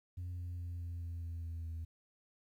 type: tone with pitch steps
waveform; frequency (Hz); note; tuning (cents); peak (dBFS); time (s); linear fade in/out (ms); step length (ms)
sine; 89.1 / 88.03 / 86.96 / 85.92 / 84.88 / 83.86 / 82.85 / 81.85; F2 / F2 / F2 / F2 / F2 / E2 / E2 / E2; +35 / +14 / -7 / -28 / -49 / +30 / +9 / -12; -37; 0.17-1.85; 10; 210
effects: tanh soft clip ceiling -38 dBFS + 12-bit